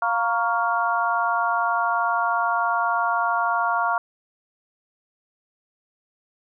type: harmonic tone with a mistuned harmonic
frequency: 233.1 Hz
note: A#3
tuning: in tune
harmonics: 3 / 4 / 5 / 6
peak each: -25 / -25 / -25 / -25 dBFS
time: 0.02-3.98 s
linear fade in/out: 2 ms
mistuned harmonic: 5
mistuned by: -66 cents
effects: none